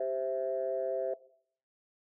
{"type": "chord", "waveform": "sine", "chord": "C major", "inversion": "second", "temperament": "equal", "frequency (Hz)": [392, 523.3, 659.3], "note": ["G4", "C5", "E5"], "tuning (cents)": [0, 0, 0], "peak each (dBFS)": [-37, -33, -32], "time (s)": [0, 1.14], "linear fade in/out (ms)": 5, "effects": ["noise-tail reverb RT60 0.6 s tail -19 dB re dry", "tanh soft clip ceiling -22 dBFS"]}